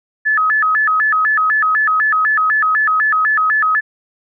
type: tone with vibrato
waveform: sine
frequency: 1480 Hz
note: F#6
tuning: in tune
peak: -11 dBFS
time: 0.25-3.81 s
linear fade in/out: 20 ms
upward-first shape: square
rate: 4 Hz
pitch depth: 270 cents each way
effects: none